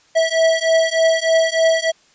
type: beating tone pair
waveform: square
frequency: 650 / 653.3 Hz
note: E5 / E5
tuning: -24 / -16 cents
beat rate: 3.3 Hz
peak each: -17 dBFS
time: 0.15-1.92 s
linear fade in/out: 20 ms
effects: white hiss -54 dBFS RMS until 2.14 s + resampled to 16000 Hz